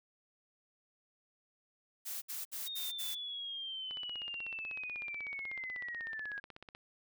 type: noise bursts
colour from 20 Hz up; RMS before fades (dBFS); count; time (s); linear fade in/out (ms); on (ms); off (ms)
blue; -41; 5; 2.05-3.152; 20; 170; 63
type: linear sweep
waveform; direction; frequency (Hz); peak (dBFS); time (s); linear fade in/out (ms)
sine; down; 3729 to 1631; -39; 2.66-6.4; 10
type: click train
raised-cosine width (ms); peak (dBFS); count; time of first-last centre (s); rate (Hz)
0.3; -33; 47; 3.91-6.75; 16.2
effects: none